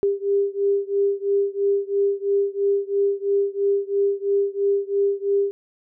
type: beating tone pair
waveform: sine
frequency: 398.3 / 401.3 Hz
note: G4 / G4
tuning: +28 / +41 cents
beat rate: 3 Hz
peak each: -21 / -22 dBFS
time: 0.03-5.51 s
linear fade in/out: 0 ms
effects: none